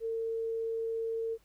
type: tone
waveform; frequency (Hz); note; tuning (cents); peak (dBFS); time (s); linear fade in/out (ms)
sine; 452.9; A#4; -50; -31; 0-1.38; 50
effects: added 50 Hz sine -65 dBFS peak until 1.44 s + pink hiss -69 dBFS RMS until 1.44 s